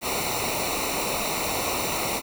pink noise with comb filter, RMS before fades -27 dBFS, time 0.01-2.22 s, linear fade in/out 50 ms, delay 0.61 ms, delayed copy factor -0.8, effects none

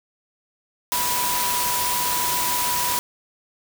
sine tone in noise, 980 Hz, B5, 14 cents flat, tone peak -25 dBFS, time 0.92-2.99 s, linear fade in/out 0 ms, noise white, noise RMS -24 dBFS, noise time 0.92-2.99 s, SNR -4 dB, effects none

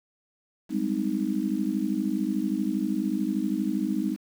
sine chord, Ab major seventh, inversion third, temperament just, 194.67 / 207.7 / 259.6 / 311.5 Hz, G3 / Ab3 / C4 / Eb4, -12 / 0 / -13 / +2 cents, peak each -32 / -29 / -30 / -29 dBFS, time 0.69-4.17 s, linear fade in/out 50 ms, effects 8-bit

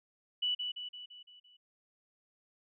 sine tone with echo, 2960 Hz, F#7, in tune, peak -29 dBFS, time 0.42-0.55 s, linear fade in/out 10 ms, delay 170 ms, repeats 6, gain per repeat -5 dB, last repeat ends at 1.57 s, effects none

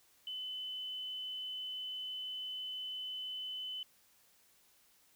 sine tone, 3022 Hz, F#7, 36 cents sharp, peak -39 dBFS, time 0.27-3.83 s, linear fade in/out 2 ms, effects white hiss -68 dBFS RMS until 5.15 s

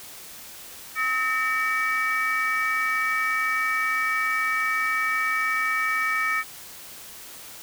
sine tone cluster, 1280 / 1822 / 2286 Hz, D#6 / A#6 / D7, +49 / -40 / -47 cents, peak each -25 dBFS, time 0.95-6.44 s, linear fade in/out 50 ms, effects tanh soft clip ceiling -16 dBFS + white hiss -42 dBFS RMS until 7.62 s

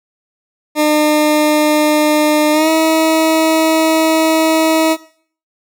20% pulse tone with pitch glide, 302.5 to 319.7 Hz, D#4 to D#4, -49 to +47 cents, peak -5 dBFS, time 0.75-4.97 s, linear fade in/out 50 ms, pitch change +96 cents, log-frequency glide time 2.52-2.69 s, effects noise-tail reverb RT60 0.5 s tail -17 dB re dry

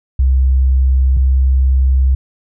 sine tone pair in turn, 65.41 / 65.66 Hz, C2 / C2, 0 / +7 cents, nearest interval unison, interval 7 cents, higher second, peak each -8 dBFS, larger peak neither, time 0.19-1.17 / 1.17-2.15 s, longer neither, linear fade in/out 5 ms, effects none

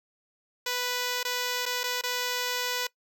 5% pulse tone with dropouts, 493.9 Hz, B4, in tune, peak -16 dBFS, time 0.66-2.87 s, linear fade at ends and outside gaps 5 ms, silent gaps 1.231-1.249 / 1.656-1.661 / 1.834-1.838 / 2.013-2.035 s, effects noise-tail reverb RT60 0.1 s tail -21 dB re dry

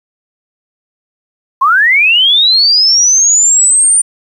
sine linear sweep, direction up, 1019 to 9140 Hz, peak -5 dBFS, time 1.61-4.02 s, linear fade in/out 10 ms, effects 7-bit

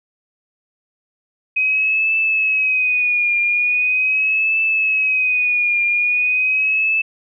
sine tone with vibrato, 2517 Hz, D#7, 19 cents sharp, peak -14 dBFS, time 1.56-7.02 s, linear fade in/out 10 ms, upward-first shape triangle, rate 0.41 Hz, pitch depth 82 cents each way, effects none

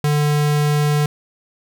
square tone, 148.1 Hz, D3, 15 cents sharp, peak -15 dBFS, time 0.04-1.06 s, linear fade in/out 2 ms, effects none

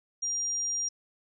sine tone, 5700 Hz, F8, 34 cents sharp, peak -28 dBFS, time 0.22-0.89 s, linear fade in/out 10 ms, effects none

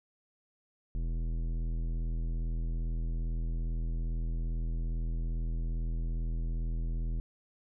triangle tone with tanh clipping, 41.2 Hz, E1, in tune, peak -32 dBFS, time 0.95-7.2 s, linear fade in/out 0 ms, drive 18 dB, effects none

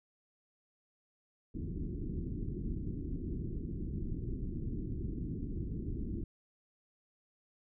pink low-pass noise, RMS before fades -38 dBFS, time 1.54-6.24 s, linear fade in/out 5 ms, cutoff 360 Hz, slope 48 dB/octave, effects none

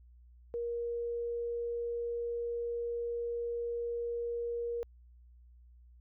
sine tone, 472.2 Hz, A#4, 22 cents sharp, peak -33 dBFS, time 0.54-4.83 s, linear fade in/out 0 ms, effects added 60 Hz sine -55 dBFS peak until 6 s

